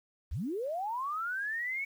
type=linear sweep; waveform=sine; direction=up; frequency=45.21 to 2242 Hz; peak=-32 dBFS; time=0.31-1.85 s; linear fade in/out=10 ms; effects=10-bit

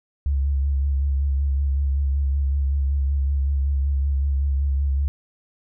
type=tone with vibrato; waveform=sine; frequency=69.3 Hz; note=C#2; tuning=in tune; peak=-18 dBFS; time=0.26-5.08 s; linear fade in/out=0 ms; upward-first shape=sine; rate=5.3 Hz; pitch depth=40 cents each way; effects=none

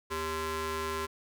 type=ring-modulated tone; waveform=sawtooth; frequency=319.3 Hz; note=D#4; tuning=45 cents sharp; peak=-25 dBFS; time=0.1-1.07 s; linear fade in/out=20 ms; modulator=716 Hz; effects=none

